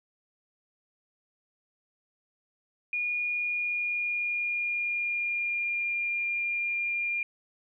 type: tone with pitch glide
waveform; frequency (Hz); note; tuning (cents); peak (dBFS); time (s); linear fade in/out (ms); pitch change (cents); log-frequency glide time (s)
sine; 2438 to 2402; D#7 to D7; -36 to +38; -27; 2.93-7.23; 2; -26; 3.2-5.99
effects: none